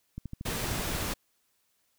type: click train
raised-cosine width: 5 ms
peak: -25 dBFS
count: 12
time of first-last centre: 0.18-1.026 s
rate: 13 Hz
type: noise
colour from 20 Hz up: pink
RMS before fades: -33 dBFS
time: 0.45-1.14 s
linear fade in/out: 10 ms
effects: white hiss -73 dBFS RMS until 1.98 s